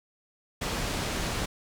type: low-pass noise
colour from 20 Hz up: pink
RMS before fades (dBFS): -31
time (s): 0.61-1.46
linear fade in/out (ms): 10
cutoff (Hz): 7800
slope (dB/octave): 12
effects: none